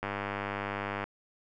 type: click train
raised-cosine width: 0.5 ms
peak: -18 dBFS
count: 102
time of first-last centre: 0.03-1.04 s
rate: 100 Hz
effects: none